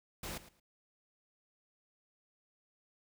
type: noise with echo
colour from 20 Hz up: pink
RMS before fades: -42 dBFS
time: 0.23-0.38 s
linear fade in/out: 5 ms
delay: 110 ms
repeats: 2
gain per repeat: -15 dB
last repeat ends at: 0.6 s
effects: none